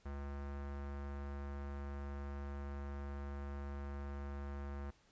square tone with low-pass filter, 70.5 Hz, C#2, 30 cents sharp, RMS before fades -44 dBFS, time 0.05-4.91 s, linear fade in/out 10 ms, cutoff 1500 Hz, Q 1.4, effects pink hiss -70 dBFS RMS until 5.11 s + resampled to 16000 Hz

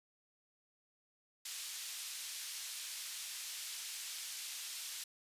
pink band-pass noise, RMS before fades -45 dBFS, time 1.45-5.04 s, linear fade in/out 5 ms, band 3400 to 12000 Hz, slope 12 dB/octave, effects resampled to 32000 Hz

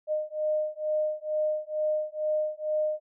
sine beating tone pair, 612 / 614.2 Hz, D#5 / D#5, -29 / -23 cents, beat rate 2.2 Hz, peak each -29 dBFS, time 0.07-3 s, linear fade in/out 50 ms, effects none

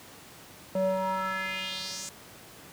square tone with band-pass filter sweep, 189 Hz, F#3, 37 cents sharp, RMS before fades -31 dBFS, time 0.75-2.09 s, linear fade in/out 2 ms, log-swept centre 460 to 7500 Hz, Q 3, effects pink hiss -49 dBFS RMS until 2.72 s + high-pass 100 Hz 12 dB/octave

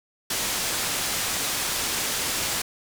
white low-pass noise, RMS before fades -27 dBFS, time 0.3-2.62 s, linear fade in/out 5 ms, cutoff 9400 Hz, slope 12 dB/octave, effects none

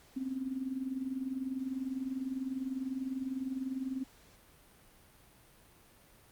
sine tone with tremolo, 262.8 Hz, C4, 8 cents sharp, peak -31 dBFS, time 0.16-4.04 s, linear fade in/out 10 ms, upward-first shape sine, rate 20 Hz, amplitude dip 70%, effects pink hiss -61 dBFS RMS until 6.31 s + Opus 48 kbps

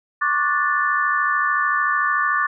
sine chord, D major seventh, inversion third, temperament just, 1101.2 / 1174.7 / 1468.3 / 1762 Hz, C#6 / D6 / F#6 / A6, -12 / 0 / -14 / +2 cents, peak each -25 / -21 / -25 / -21 dBFS, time 0.21-2.47 s, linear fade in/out 10 ms, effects none

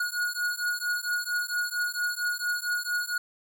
square beating tone pair, 1446 / 1450.4 Hz, F#6 / F#6, -40 / -35 cents, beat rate 4.4 Hz, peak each -31 dBFS, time 0-3.18 s, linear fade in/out 5 ms, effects none

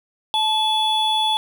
triangle tone pair together, 868 / 3420 Hz, A5 / A7, -24 / -50 cents, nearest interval 2 octaves, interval 2374 cents, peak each -18 dBFS, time 0.34-1.37 s, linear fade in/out 0 ms, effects none

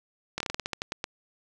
slowing click train, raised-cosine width 0.2 ms, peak -13 dBFS, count 12, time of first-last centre 0.38-1.041 s, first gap 23 ms, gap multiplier 1.18, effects none

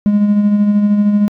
triangle tone with tremolo, 206.4 Hz, G#3, 10 cents flat, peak -4 dBFS, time 0.06-1.28 s, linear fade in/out 0 ms, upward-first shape sine, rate 13 Hz, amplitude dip 50%, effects tanh soft clip ceiling -2 dBFS

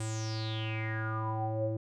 square tone with low-pass filter sweep, 110.2 Hz, A2, 3 cents sharp, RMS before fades -34 dBFS, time 0-1.77 s, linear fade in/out 5 ms, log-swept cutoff 8600 to 440 Hz, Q 8.2, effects none

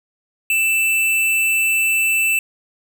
square tone with amplitude modulation, 2655 Hz, E7, 12 cents sharp, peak -14 dBFS, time 0.5-2.39 s, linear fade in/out 2 ms, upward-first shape sine, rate 260 Hz, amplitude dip 30%, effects none

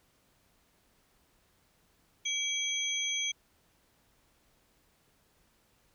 sine tone cluster, 2298 / 3295 / 6180 Hz, D7 / G#7 / G8, -38 / -14 / -26 cents, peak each -36 / -33 / -35 dBFS, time 2.25-3.32 s, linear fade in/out 10 ms, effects pink hiss -69 dBFS RMS until 5.94 s

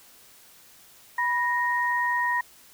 sine tone pair together, 979.6 / 1864.7 Hz, B5 / A#6, -14 / 0 cents, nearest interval major seventh, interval 1114 cents, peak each -25 dBFS, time 1.18-2.41 s, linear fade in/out 5 ms, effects white hiss -53 dBFS RMS until 2.73 s

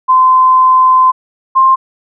sine tone pair in turn, 1031 / 1055.1 Hz, C6 / C6, -26 / +14 cents, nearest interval unison, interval 40 cents, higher second, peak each -4 dBFS, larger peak neither, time 0.08-1.12 / 1.55-1.76 s, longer first, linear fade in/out 20 ms, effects none

